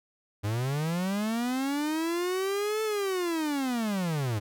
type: linear two-way sweep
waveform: 45% pulse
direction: up then down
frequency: 98.9 to 440 to 98.9 Hz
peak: -27 dBFS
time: 0.43-4.4 s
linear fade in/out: 20 ms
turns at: 2.83 s
effects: none